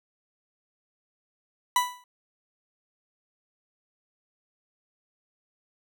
40% pulse tone with exponential decay, 987.8 Hz, B5, in tune, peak -16 dBFS, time 1.76-2.04 s, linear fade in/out 2 ms, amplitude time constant 59 ms, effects none

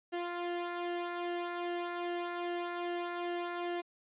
sawtooth tone with flanger, 349 Hz, F4, 1 cent flat, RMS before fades -37 dBFS, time 0.12-3.82 s, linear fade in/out 20 ms, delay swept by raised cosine 2 to 2.55 ms, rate 2.5 Hz, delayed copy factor -0.6, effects resampled to 8000 Hz

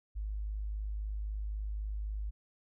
sine tone, 51.91 Hz, G#1, in tune, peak -34 dBFS, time 0.15-2.31 s, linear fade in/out 20 ms, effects none

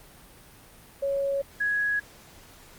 sine tone pair in turn, 554.4 / 1668.1 Hz, C#5 / G#6, 0 / +7 cents, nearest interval octave + perfect fifth, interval 1907 cents, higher second, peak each -24 / -23 dBFS, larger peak second, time 1.02-1.42 / 1.6-2 s, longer neither, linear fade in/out 10 ms, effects pink hiss -51 dBFS RMS until 2.78 s + Opus 32 kbps

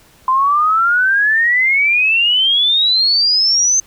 sine exponential sweep, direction up, 1024 to 6300 Hz, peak -10 dBFS, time 0.28-3.8 s, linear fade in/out 2 ms, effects pink hiss -48 dBFS RMS until 3.86 s

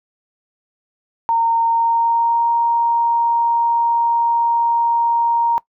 sine tone with pitch glide, 920 to 933.9 Hz, A#5 to A#5, -23 to +3 cents, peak -13 dBFS, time 1.29-5.58 s, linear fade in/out 0 ms, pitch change +26 cents, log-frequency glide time 1.66-2.48 s, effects noise-tail reverb RT60 0.1 s tail -20 dB re dry

